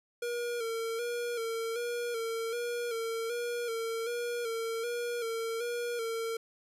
square tone with vibrato, 466.2 Hz, A#4, in tune, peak -33 dBFS, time 0.22-6.37 s, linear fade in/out 5 ms, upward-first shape square, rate 1.3 Hz, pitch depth 43 cents each way, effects resampled to 32000 Hz + 12-bit

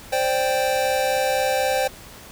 square chord, C suspended second, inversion none, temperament equal, 523.3 / 587.3 / 784 Hz, C5 / D5 / G5, 0 / 0 / 0 cents, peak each -23 / -27 / -24 dBFS, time 0.12-1.88 s, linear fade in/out 10 ms, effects pink hiss -42 dBFS RMS until 2.31 s

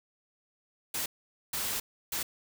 white noise bursts at uneven times, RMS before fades -33 dBFS, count 3, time 0.94-1.06 / 1.53-1.8 / 2.12-2.23 s, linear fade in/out 5 ms, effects none

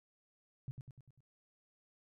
sine tone with echo, 130.81 Hz, C3, in tune, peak -38 dBFS, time 0.68-0.71 s, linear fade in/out 0 ms, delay 99 ms, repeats 5, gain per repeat -5 dB, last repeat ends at 1.205 s, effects none

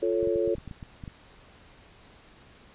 sine chord, F augmented, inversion none, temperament equal, 349.2 / 440 / 554.4 Hz, F4 / A4 / C#5, 0 / 0 / 0 cents, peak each -27 / -27 / -29 dBFS, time 0.02-0.55 s, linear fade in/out 10 ms
clicks, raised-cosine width 5 ms, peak -27 dBFS, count 11, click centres 0.229 / 0.274 / 0.359 / 0.477 / 0.553 / 0.583 / 0.677 / 0.712 / 0.828 / 1.038 / 1.078 s
effects pink hiss -54 dBFS RMS until 2.74 s + resampled to 8000 Hz

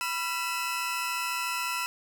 sawtooth tone cluster, 988 / 1361 / 2588 Hz, B5 / F6 / E7, 0 / -45 / -32 cents, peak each -30 dBFS, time 0.01-1.86 s, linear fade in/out 0 ms, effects none

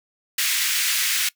pink high-pass noise, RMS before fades -22 dBFS, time 0.38-1.29 s, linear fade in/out 5 ms, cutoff 1800 Hz, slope 24 dB/octave, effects noise-tail reverb RT60 0.1 s tail -21 dB re dry

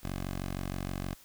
10% pulse tone, 46.42 Hz, F#1, 6 cents sharp, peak -26 dBFS, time 0.03-1.15 s, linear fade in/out 10 ms, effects white hiss -57 dBFS RMS until 1.24 s

